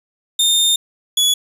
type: tone pair in turn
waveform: sawtooth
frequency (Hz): 3639 / 3396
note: A#7 / G#7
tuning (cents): -42 / +38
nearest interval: minor second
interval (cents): 120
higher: first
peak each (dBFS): -9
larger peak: neither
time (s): 0.39-0.76 / 1.17-1.34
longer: first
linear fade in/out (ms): 5
effects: resampled to 32000 Hz + 8-bit